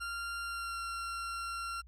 40% pulse tone with pitch glide, 1388 to 1371.3 Hz, F6 to F6, -11 to -32 cents, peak -36 dBFS, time 0-1.82 s, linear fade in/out 20 ms, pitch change -21 cents, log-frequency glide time 0.43-0.79 s, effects added 60 Hz sine -52 dBFS peak until 1.87 s + low-pass 11000 Hz 12 dB/octave

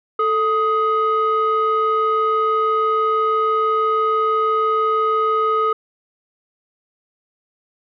sine tone pair together, 440 / 1253.9 Hz, A4 / D#6, 0 / +13 cents, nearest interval octave + tritone, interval 1813 cents, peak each -18 / -15 dBFS, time 0.19-5.73 s, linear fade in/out 5 ms, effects tanh soft clip ceiling -11 dBFS

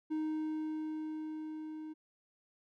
triangle tone with level ramp, 311.1 Hz, D#4, in tune, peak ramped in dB -30 to -40 dBFS, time 0.1-1.94 s, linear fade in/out 20 ms, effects none

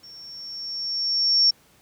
sine tone with level ramp, 5480 Hz, F8, 34 cents flat, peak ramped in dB -42 to -13 dBFS, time 0.03-1.51 s, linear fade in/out 10 ms, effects pink hiss -57 dBFS RMS until 1.81 s + high-pass 80 Hz 12 dB/octave

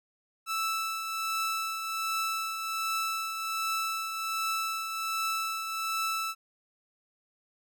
sawtooth tone with tremolo, 1318.5 Hz, E6, in tune, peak -24 dBFS, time 0.46-6.35 s, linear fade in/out 50 ms, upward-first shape triangle, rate 1.3 Hz, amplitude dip 50%, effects none

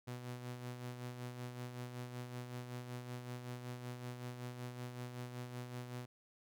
sawtooth tone with tremolo, 123.47 Hz, B2, in tune, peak -38 dBFS, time 0.07-6.06 s, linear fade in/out 10 ms, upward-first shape sine, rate 5.3 Hz, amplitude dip 50%, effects none

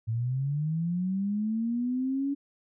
sine linear sweep, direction up, 109.1 to 283.6 Hz, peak -26 dBFS, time 0.07-2.35 s, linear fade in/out 20 ms, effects none

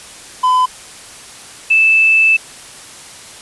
triangle / sine tone pair in turn, 1011 / 2634 Hz, B5 / E7, +40 / -2 cents, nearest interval octave + perfect fourth, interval 1658 cents, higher second, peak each -7 dBFS, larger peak neither, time 0.43-0.66 / 1.7-2.37 s, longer second, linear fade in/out 10 ms, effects white hiss -35 dBFS RMS until 3.41 s + resampled to 24000 Hz

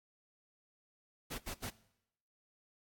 pink noise bursts, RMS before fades -41 dBFS, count 3, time 1.3-1.706 s, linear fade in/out 20 ms, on 88 ms, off 71 ms, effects noise-tail reverb RT60 0.8 s tail -20 dB re dry + AAC 64 kbps

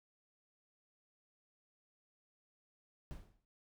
brown noise with exponential decay, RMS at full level -44 dBFS, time 3.11-3.45 s, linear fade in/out 0 ms, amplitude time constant 72 ms, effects none

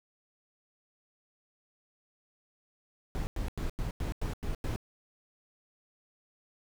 brown noise bursts, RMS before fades -33 dBFS, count 8, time 3.15-4.761 s, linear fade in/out 0 ms, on 120 ms, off 93 ms, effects none

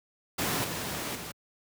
pink noise with level steps, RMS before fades -29 / -34 / -39 dBFS, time 0.38-1.32 s, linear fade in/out 10 ms, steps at 0.64 / 1.15 s, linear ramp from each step 5 ms, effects high-pass 100 Hz 12 dB/octave

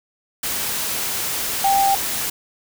sine tone in noise, 788 Hz, G5, 9 cents sharp, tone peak -14 dBFS, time 1.64-1.95 s, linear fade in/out 5 ms, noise white, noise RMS -24 dBFS, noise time 0.43-2.3 s, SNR +7 dB, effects none

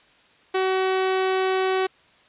sawtooth tone, 377.4 Hz, F#4, 34 cents sharp, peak -16 dBFS, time 0.54-1.87 s, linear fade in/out 10 ms, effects white hiss -56 dBFS RMS until 2.28 s + resampled to 8000 Hz

